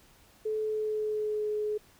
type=tone with pitch glide; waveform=sine; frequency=432.7 to 423.1 Hz; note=A4 to G#4; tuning=-29 to +32 cents; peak=-28 dBFS; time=0.45-1.78 s; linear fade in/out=10 ms; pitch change=-39 cents; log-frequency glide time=0.58-1.5 s; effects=pink hiss -60 dBFS RMS until 1.99 s